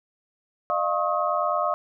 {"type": "tone cluster", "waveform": "sine", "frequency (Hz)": [608, 697, 1089, 1265], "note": ["D#5", "F5", "C#6", "D#6"], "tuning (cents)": [-40, -4, -31, 28], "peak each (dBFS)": -27, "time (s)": [0.7, 1.74], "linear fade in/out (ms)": 0, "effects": []}